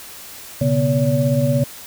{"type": "tone cluster", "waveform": "sine", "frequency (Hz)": [123.5, 140.3, 243.2, 568], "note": ["B2", "C#3", "B3", "C#5"], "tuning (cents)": [0, 21, -26, 42], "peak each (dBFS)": [-21, -18, -21, -20], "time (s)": [0.61, 1.64], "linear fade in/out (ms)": 5, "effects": ["white hiss -37 dBFS RMS until 1.86 s"]}